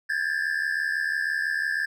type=tone cluster; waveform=triangle; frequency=1605 / 1695 / 1761 Hz; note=G6 / G#6 / A6; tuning=+40 / +35 / +1 cents; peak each=-27 dBFS; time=0.09-1.86 s; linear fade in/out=10 ms; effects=none